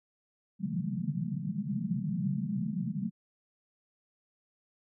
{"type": "band-pass noise", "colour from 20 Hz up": "white", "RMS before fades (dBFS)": -33, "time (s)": [0.59, 3.11], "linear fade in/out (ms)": 50, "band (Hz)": [130, 220], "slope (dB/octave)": 96, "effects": []}